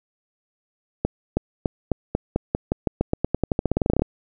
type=accelerating click train; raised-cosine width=2 ms; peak=-6 dBFS; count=26; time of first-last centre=1.05-4.02 s; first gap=320 ms; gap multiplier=0.9; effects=none